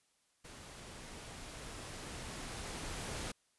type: noise with level ramp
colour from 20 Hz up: pink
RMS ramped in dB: -52 to -41 dBFS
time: 0.44-3.32 s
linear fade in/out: 10 ms
effects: white hiss -75 dBFS RMS until 3.58 s + resampled to 24000 Hz